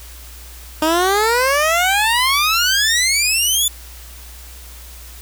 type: exponential sweep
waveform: 15% pulse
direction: up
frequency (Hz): 305.9 to 3520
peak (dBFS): -7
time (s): 0.82-3.68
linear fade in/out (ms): 2
effects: added 60 Hz sine -36 dBFS peak until 5.21 s + white hiss -40 dBFS RMS until 5.21 s